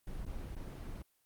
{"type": "noise with dropouts", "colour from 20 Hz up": "brown", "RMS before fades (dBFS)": -42, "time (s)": [0.07, 1.02], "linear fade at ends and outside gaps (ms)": 2, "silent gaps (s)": [[0.252, 0.263], [0.553, 0.564]], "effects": ["white hiss -75 dBFS RMS until 1.25 s", "Opus 24 kbps"]}